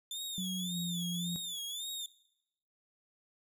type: tone with vibrato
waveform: sawtooth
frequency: 3520 Hz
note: A7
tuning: in tune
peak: -35 dBFS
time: 0.11-2.06 s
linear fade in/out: 2 ms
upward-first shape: sine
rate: 1.8 Hz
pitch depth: 120 cents each way
type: tone with pitch glide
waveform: sine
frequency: 185 to 173.61 Hz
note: F#3 to F3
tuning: 0 to -10 cents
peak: -35 dBFS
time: 0.38-1.36 s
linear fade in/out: 0 ms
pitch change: -110 cents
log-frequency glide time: 0.55-0.78 s
effects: noise-tail reverb RT60 0.8 s tail -19 dB re dry